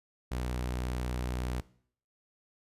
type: tone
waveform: sawtooth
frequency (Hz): 61.74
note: B1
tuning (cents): 0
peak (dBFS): -28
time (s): 0.31-1.61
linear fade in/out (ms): 10
effects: noise-tail reverb RT60 0.6 s tail -20 dB re dry + resampled to 32000 Hz